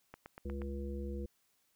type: click train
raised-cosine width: 0.5 ms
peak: -32 dBFS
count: 5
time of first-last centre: 0.14-0.618 s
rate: 8.36 Hz
type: harmonic tone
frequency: 69.3 Hz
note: C#2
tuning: in tune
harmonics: 1 / 3 / 5 / 7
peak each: -39 / -44 / -46 / -47 dBFS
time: 0.45-1.26 s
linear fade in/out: 5 ms
effects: white hiss -75 dBFS RMS until 1.75 s